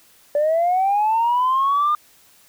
sine linear sweep, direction up, 576 to 1216 Hz, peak -14 dBFS, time 0.35-1.95 s, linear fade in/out 2 ms, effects tanh soft clip ceiling -12 dBFS + white hiss -53 dBFS RMS until 2.48 s

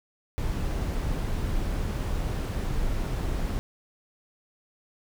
brown noise, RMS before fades -28 dBFS, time 0.38-3.59 s, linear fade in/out 0 ms, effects none

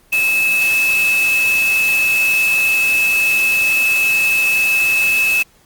sine tone in noise, 2600 Hz, E7, 24 cents flat, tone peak -12 dBFS, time 0.12-5.43 s, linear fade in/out 10 ms, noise white, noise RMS -25 dBFS, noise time 0.12-5.43 s, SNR +10 dB, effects pink hiss -52 dBFS RMS until 5.65 s + Opus 24 kbps

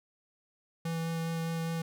square tone with vibrato, 164.81 Hz, E3, in tune, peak -32 dBFS, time 0.85-1.82 s, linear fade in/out 5 ms, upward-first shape sine, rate 4.9 Hz, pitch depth 8 cents each way, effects none

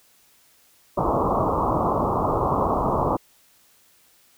white low-pass noise, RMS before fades -22 dBFS, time 0.97-3.17 s, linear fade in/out 10 ms, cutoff 1200 Hz, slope 96 dB/octave, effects white hiss -58 dBFS RMS until 4.37 s

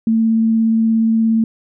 sine tone with vibrato, 224.4 Hz, A3, 34 cents sharp, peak -11 dBFS, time 0.07-1.44 s, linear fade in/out 2 ms, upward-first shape sine, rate 17 Hz, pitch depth 9 cents each way, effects none

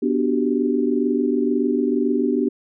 sine chord, G major seventh, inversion first, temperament equal, 246.9 / 293.7 / 370 / 392 Hz, B3 / D4 / F#4 / G4, 0 / 0 / 0 / 0 cents, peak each -21 / -22 / -26 / -23 dBFS, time 0.02-2.49 s, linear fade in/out 10 ms, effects none

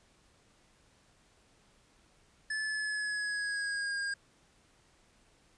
square tone with pitch glide, 1734 to 1617.9 Hz, A6 to G#6, -26 to -46 cents, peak -33 dBFS, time 2.5-4.14 s, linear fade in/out 5 ms, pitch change -120 cents, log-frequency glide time 2.63-3.97 s, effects pink hiss -66 dBFS RMS until 5.57 s + resampled to 22050 Hz

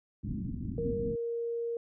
white low-pass noise, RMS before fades -36 dBFS, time 0.23-1.16 s, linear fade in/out 10 ms, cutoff 270 Hz, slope 48 dB/octave
sine tone, 467 Hz, A#4, 3 cents sharp, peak -31 dBFS, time 0.78-1.77 s, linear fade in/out 2 ms
effects none

